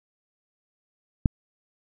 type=click; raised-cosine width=5 ms; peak=-6 dBFS; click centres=1.258 s; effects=none